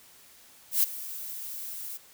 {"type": "noise with ADSR envelope", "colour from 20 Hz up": "violet", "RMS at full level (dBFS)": -21, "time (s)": [0.71, 1.98], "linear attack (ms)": 120, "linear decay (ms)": 16, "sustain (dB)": -17, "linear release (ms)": 21, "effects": ["white hiss -55 dBFS RMS until 2.13 s"]}